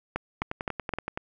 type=two click trains; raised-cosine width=0.5 ms; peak=-13 / -16 dBFS; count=4 / 9; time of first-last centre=0.16-0.937 / 0.42-1.175 s; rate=3.86 / 10.6 Hz; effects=none